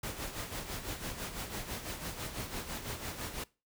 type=noise with tremolo; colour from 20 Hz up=pink; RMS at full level=-38 dBFS; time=0.03-3.44 s; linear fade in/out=5 ms; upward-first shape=sine; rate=6 Hz; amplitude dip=60%; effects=noise-tail reverb RT60 0.3 s tail -22 dB re dry